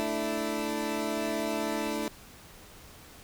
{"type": "chord", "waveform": "20% pulse", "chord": "A suspended fourth", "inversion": "none", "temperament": "equal", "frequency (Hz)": [220, 293.7, 329.6], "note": ["A3", "D4", "E4"], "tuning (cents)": [0, 0, 0], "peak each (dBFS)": -29, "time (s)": [0, 2.08], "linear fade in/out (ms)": 0, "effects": ["pink hiss -51 dBFS RMS until 3.23 s"]}